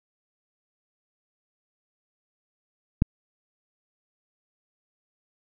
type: click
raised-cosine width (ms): 5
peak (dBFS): -6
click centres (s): 3.021
effects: none